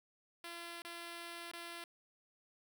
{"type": "tone with dropouts", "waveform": "5% pulse", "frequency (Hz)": 341.2, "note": "F4", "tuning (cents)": -40, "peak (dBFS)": -34, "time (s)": [0.44, 1.84], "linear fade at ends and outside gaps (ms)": 2, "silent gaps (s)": [[0.82, 0.848], [1.515, 1.534]], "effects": []}